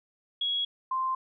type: tone pair in turn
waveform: sine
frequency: 3327 / 1044.6 Hz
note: G#7 / C6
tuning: +2 / -3 cents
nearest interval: octave + minor sixth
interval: 2005 cents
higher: first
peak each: -26 dBFS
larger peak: neither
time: 0.41-0.65 / 0.91-1.15 s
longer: neither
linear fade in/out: 5 ms
effects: none